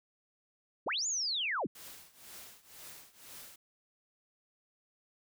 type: linear two-way sweep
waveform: sine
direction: up then down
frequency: 98.2 to 7100 to 98.2 Hz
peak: -31 dBFS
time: 0.86-1.67 s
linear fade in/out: 10 ms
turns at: 1.07 s
type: noise with tremolo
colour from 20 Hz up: white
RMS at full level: -48 dBFS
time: 1.75-3.56 s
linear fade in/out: 5 ms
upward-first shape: triangle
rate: 2 Hz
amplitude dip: 90%
effects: none